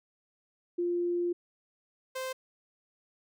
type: tone pair in turn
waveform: sine / sawtooth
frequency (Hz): 349.2 / 520.3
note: F4 / C5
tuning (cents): 0 / -10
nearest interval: perfect fifth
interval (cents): 690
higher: second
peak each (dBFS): -27 / -30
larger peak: first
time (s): 0.78-1.33 / 2.15-2.33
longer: first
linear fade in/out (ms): 10
effects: none